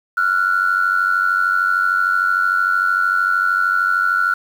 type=tone pair together; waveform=sine; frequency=1369.8 / 1463 Hz; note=F6 / F#6; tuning=-34 / -20 cents; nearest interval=minor second; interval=114 cents; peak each=-16 dBFS; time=0.17-4.34 s; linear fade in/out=5 ms; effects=tanh soft clip ceiling -7 dBFS + 7-bit